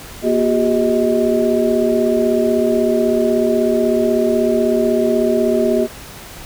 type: tone cluster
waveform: sine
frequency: 238.4 / 367.1 / 403.3 / 630 Hz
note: A#3 / F#4 / G4 / D#5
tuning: +39 / -14 / +49 / +21 cents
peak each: -18 dBFS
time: 0.22-5.88 s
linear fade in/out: 50 ms
effects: pink hiss -35 dBFS RMS until 6.45 s